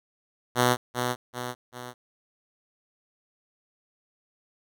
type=tone with echo; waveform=5% pulse; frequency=123.47 Hz; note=B2; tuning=in tune; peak=-8 dBFS; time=0.55-0.77 s; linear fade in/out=50 ms; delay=390 ms; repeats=3; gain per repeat=-6 dB; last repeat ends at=1.94 s; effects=none